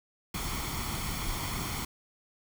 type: noise with comb filter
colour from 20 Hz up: pink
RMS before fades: -34 dBFS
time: 0.34-1.85 s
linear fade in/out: 5 ms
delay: 0.91 ms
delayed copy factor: +0.6
effects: none